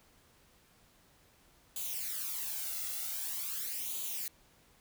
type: noise with flanger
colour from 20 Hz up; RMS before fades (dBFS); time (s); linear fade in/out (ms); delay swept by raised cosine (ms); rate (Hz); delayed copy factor
blue; -38; 1.76-4.28; 2; 0.28 to 1.48; 0.45; +0.7
effects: pink hiss -65 dBFS RMS until 4.8 s